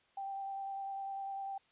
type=tone with vibrato; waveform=sine; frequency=784 Hz; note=G5; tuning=in tune; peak=-38 dBFS; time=0.17-1.58 s; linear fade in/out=5 ms; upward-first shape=square; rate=10 Hz; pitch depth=9 cents each way; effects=white hiss -70 dBFS RMS until 1.71 s + resampled to 8000 Hz